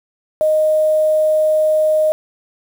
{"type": "tone with quantisation", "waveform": "sine", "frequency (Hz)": 620, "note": "D#5", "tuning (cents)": -6, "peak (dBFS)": -11, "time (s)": [0.41, 2.12], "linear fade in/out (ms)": 0, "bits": 6, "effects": []}